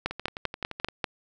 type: two click trains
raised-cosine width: 0.3 ms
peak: -10 / -19 dBFS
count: 6 / 10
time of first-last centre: 0.06-1.042 / 0.11-0.886 s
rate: 5.09 / 11.6 Hz
effects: none